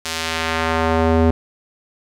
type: tone with band-pass filter sweep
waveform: square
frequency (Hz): 81.4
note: E2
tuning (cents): -21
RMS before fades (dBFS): -18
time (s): 0.05-1.31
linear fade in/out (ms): 5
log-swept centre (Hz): 5600 to 330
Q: 0.71
effects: none